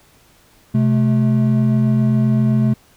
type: tone pair together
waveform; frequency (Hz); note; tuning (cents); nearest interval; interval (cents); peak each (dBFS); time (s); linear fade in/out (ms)
triangle; 128.24 / 215.9; C3 / A3; -34 / -33; major sixth; 901; -13; 0.74-2.74; 10
effects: pink hiss -52 dBFS RMS until 2.96 s